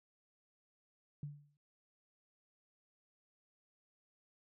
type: tone with exponential decay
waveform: sine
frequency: 145.6 Hz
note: D3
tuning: 15 cents flat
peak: -38 dBFS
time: 1.23-1.57 s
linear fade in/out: 2 ms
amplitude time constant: 72 ms
effects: none